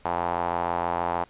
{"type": "tone with band-pass filter", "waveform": "sawtooth", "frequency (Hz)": 86.4, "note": "F2", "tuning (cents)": -18, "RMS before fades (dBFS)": -27, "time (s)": [0.05, 1.24], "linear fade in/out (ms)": 5, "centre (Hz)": 860, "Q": 3.3, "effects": ["pink hiss -57 dBFS RMS until 1.29 s", "resampled to 8000 Hz"]}